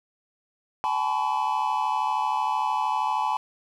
triangle tone cluster, 790 / 863 / 1002 / 1124 Hz, G5 / A5 / B5 / C#6, +13 / -34 / +25 / +24 cents, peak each -30 / -24 / -25 / -32 dBFS, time 0.84-3.37 s, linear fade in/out 0 ms, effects none

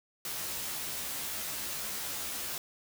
white noise with comb filter, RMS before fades -37 dBFS, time 0.25-2.58 s, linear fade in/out 2 ms, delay 14 ms, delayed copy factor +0.9, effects none

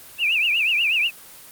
sine tone with vibrato, 2600 Hz, E7, 24 cents flat, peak -17 dBFS, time 0.18-1.11 s, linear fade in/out 50 ms, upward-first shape triangle, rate 8.2 Hz, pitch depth 200 cents each way, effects white hiss -43 dBFS RMS until 1.51 s + Opus 24 kbps

